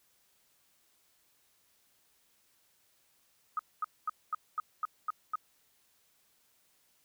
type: tone bursts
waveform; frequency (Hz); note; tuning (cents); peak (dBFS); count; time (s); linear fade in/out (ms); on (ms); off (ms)
sine; 1258; D#6; +19; -29; 8; 3.57-5.356; 2; 22; 230
effects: white hiss -70 dBFS RMS until 7.04 s